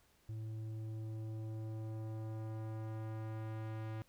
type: tone with low-pass filter sweep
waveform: square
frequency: 110 Hz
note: A2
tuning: in tune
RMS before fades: -43 dBFS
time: 0.29-4.02 s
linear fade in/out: 0 ms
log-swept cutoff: 230 to 2500 Hz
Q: 0.72
effects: pink hiss -71 dBFS RMS until 4.08 s